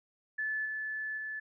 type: tone with level steps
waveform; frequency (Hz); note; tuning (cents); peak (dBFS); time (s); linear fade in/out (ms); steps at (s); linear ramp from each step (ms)
sine; 1736; A6; -24; -31 / -34 / -36; 0.38-1.4; 10; 0.65 / 1.17; 10
effects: none